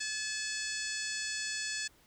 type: harmonic tone with a mistuned harmonic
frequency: 860 Hz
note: A5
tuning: 40 cents flat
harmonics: 2 / 3 / 4 / 5 / 6 / 7 / 8 / 9 / 10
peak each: -39 / -43 / -46 / -42 / -43 / -46 / -44 / -44 / -49 dBFS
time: 0-1.88 s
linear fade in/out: 10 ms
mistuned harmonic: 5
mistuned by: +49 cents
effects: pink hiss -64 dBFS RMS until 2.06 s